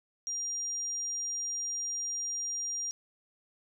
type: tone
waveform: sine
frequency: 5700 Hz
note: F8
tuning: 34 cents sharp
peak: -32 dBFS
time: 0.27-2.91 s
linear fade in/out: 0 ms
effects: 11-bit